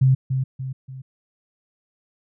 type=tone with echo; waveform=sine; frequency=131.6 Hz; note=C3; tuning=10 cents sharp; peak=-12 dBFS; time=0.01-0.15 s; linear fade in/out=10 ms; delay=290 ms; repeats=3; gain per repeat=-7 dB; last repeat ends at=1.02 s; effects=none